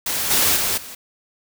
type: noise with level steps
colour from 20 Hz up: white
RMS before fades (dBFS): -23 / -17 / -21 / -36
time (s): 0.06-0.95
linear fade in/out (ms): 5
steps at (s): 0.3 / 0.56 / 0.77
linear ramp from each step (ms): 10
effects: none